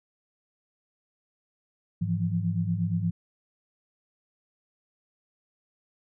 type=tone cluster; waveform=sine; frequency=104.4 / 166.1 / 174.6 Hz; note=G#2 / E3 / F3; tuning=+10 / +13 / 0 cents; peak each=-29 dBFS; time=2.01-3.11 s; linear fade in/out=10 ms; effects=none